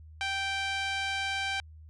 sawtooth tone with band-pass filter, 782 Hz, G5, 4 cents flat, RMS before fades -32 dBFS, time 0.21-1.6 s, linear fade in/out 0 ms, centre 2600 Hz, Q 1.1, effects added 78 Hz sine -47 dBFS peak until 1.89 s + resampled to 24000 Hz

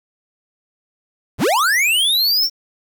square linear sweep, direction up, 36.31 to 5588 Hz, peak -14 dBFS, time 1.38-2.5 s, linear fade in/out 50 ms, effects 7-bit

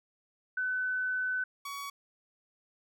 sine / sawtooth tone pair in turn, 1508 / 1126.5 Hz, F#6 / C#6, +32 / +28 cents, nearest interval perfect fourth, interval 504 cents, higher first, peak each -29 / -34 dBFS, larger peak first, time 0.57-1.44 / 1.65-1.9 s, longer first, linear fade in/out 5 ms, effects none

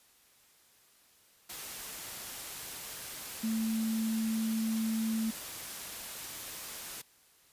sine tone in noise, 222.4 Hz, A3, 19 cents sharp, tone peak -29 dBFS, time 3.43-5.31 s, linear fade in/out 10 ms, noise white, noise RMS -42 dBFS, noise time 1.49-7.02 s, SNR +10 dB, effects white hiss -64 dBFS RMS until 7.52 s + resampled to 32000 Hz

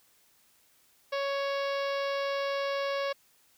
harmonic tone, 556 Hz, C#5, 5 cents sharp, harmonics 1 / 2 / 3 / 4 / 5 / 6 / 7 / 8 / 9 / 10, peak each -30 / -36 / -40 / -42 / -44 / -46 / -47 / -48 / -49 / -50 dBFS, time 1.12-3.13 s, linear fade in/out 10 ms, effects white hiss -65 dBFS RMS until 3.57 s

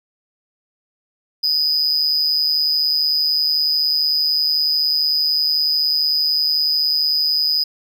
triangle tone with amplitude modulation, 4978 Hz, D#8, in tune, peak -11 dBFS, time 1.43-7.64 s, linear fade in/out 10 ms, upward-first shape sine, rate 151 Hz, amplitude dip 65%, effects none

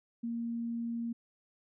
sine tone, 233.1 Hz, A#3, in tune, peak -33 dBFS, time 0.23-1.13 s, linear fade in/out 10 ms, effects none

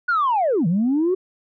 sine linear two-way sweep, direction down then up, 1480 to 155.56 to 383.1 Hz, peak -15 dBFS, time 0.08-1.15 s, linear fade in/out 10 ms, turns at 0.67 s, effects tanh soft clip ceiling -13 dBFS

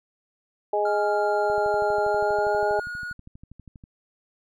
harmonic tone, 207.7 Hz, G#3, in tune, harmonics 2 / 3 / 4, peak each -25 / -25 / -25 dBFS, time 0.73-2.8 s, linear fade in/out 5 ms
triangle tone with pitch glide, 1395 to 1448.4 Hz, F6 to F#6, -2 to -37 cents, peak -29 dBFS, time 0.85-3.13 s, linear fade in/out 5 ms, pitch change +65 cents, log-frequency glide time 2.04-3 s
click train, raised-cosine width 5 ms, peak -32 dBFS, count 30, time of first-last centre 1.5-3.839 s, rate 12.4 Hz
effects none

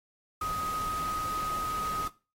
sine tone in noise, 1254 Hz, D#6, 13 cents sharp, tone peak -30 dBFS, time 0.41-2.08 s, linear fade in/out 5 ms, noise pink, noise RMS -41 dBFS, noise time 0.41-2.08 s, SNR +8 dB, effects noise-tail reverb RT60 0.3 s tail -17 dB re dry + AAC 48 kbps

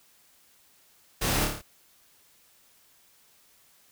pink noise with echo, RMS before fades -28 dBFS, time 1.21-1.45 s, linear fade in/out 10 ms, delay 28 ms, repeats 6, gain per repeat -3 dB, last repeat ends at 1.618 s, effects white hiss -61 dBFS RMS until 3.91 s

